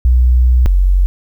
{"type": "tone pair in turn", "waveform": "sine", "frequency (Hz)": [61.74, 46.06], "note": ["B1", "F#1"], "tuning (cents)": [0, -7], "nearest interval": "perfect fourth", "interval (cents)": 507, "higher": "first", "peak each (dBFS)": [-6, -7], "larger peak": "first", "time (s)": [[0.05, 0.66], [0.66, 1.06]], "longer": "first", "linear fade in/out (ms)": 0, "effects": ["8-bit"]}